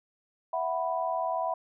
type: chord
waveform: sine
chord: E suspended second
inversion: none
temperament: equal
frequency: 659.3 / 740 / 987.8 Hz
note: E5 / F#5 / B5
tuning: 0 / 0 / 0 cents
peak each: -31 / -32 / -32 dBFS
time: 0.53-1.54 s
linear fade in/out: 5 ms
effects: none